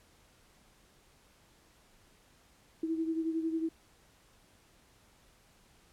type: beating tone pair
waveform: sine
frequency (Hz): 322.9 / 333.9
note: E4 / E4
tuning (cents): -36 / +22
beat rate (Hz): 11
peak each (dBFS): -31 / -38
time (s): 2.83-3.69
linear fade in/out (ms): 5
effects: pink hiss -64 dBFS RMS until 5.92 s + low-pass 12000 Hz 12 dB/octave

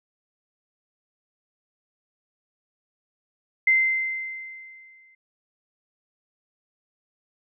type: tone with exponential decay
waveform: sine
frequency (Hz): 2077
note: C7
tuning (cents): -13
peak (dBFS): -14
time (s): 3.67-5.15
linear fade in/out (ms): 5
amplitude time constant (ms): 320
effects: none

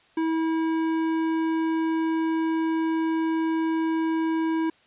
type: tone with tanh clipping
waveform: triangle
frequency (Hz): 323.4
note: E4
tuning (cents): -33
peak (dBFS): -24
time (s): 0.17-4.7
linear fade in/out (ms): 5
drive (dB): 18
effects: white hiss -59 dBFS RMS until 4.86 s + resampled to 8000 Hz

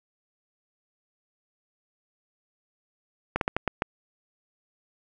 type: slowing click train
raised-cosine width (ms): 0.5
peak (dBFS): -9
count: 6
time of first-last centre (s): 3.36-3.821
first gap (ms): 52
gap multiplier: 1.29
effects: none

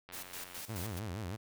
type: click train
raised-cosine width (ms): 0.3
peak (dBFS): -33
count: 46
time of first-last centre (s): 0.09-0.589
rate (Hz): 90.2
type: noise with tremolo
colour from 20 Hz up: white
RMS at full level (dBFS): -44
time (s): 0.12-1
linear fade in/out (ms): 20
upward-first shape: square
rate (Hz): 4.7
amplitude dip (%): 70
type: tone with vibrato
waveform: sawtooth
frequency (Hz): 98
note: G2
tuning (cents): 0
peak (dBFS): -34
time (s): 0.68-1.37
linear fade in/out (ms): 20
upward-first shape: sine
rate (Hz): 6.3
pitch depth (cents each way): 250
effects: none

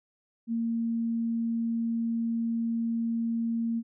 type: tone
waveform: sine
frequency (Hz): 230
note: A#3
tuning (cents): -23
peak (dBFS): -26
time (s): 0.47-3.83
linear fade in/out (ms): 50
effects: none

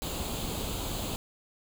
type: noise with comb filter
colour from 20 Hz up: pink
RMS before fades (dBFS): -34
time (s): 0.02-1.16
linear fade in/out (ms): 0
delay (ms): 0.27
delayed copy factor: +0.65
effects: none

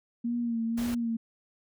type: tone with vibrato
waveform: sine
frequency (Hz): 233.1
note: A#3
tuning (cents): 0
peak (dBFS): -27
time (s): 0.24-1.17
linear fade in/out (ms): 10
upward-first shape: sine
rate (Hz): 1.9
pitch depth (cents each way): 46
type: noise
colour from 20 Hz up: pink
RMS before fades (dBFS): -40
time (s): 0.77-0.95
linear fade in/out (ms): 10
effects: none

